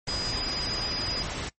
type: tone in noise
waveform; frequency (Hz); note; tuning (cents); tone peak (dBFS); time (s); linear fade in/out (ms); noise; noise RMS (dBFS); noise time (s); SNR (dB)
sine; 4940; D#8; -13; -29; 0.08-1.23; 5; pink; -33; 0.07-1.49; +1
effects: noise-tail reverb RT60 0.1 s tail -19 dB re dry + MP3 32 kbps